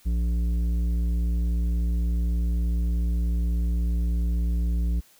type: tone with tanh clipping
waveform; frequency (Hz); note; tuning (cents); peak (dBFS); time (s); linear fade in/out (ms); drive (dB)
sine; 58.27; A#1; 0; -23; 0.05-5.01; 20; 10
effects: white hiss -57 dBFS RMS until 5.19 s